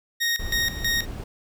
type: tone with tremolo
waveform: 20% pulse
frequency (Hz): 1864.7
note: A#6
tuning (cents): 0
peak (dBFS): -16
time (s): 0.2-1.06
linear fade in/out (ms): 20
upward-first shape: square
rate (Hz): 3.1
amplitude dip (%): 80
type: noise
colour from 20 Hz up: brown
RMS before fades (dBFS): -32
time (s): 0.39-1.24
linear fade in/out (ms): 5
effects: none